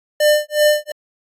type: tone with tremolo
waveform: square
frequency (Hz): 599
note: D5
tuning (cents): +34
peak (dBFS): -10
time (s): 0.2-0.92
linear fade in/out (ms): 5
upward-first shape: sine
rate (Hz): 2.7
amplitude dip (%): 100
effects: AAC 48 kbps